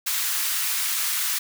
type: high-pass noise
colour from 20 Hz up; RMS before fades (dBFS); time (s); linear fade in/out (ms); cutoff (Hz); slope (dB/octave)
white; -25; 0.06-1.39; 10; 1100; 24
effects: none